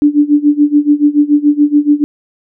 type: tone with tremolo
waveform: sine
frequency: 293.3 Hz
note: D4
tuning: 2 cents flat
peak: -3 dBFS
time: 0.02-2.04 s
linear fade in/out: 0 ms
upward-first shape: sine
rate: 7 Hz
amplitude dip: 90%
effects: none